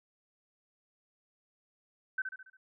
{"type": "tone with echo", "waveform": "sine", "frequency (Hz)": 1530, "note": "G6", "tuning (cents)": -42, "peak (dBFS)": -29, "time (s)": [2.18, 2.22], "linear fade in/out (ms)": 5, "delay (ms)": 70, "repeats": 5, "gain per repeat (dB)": -6, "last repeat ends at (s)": 2.57, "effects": []}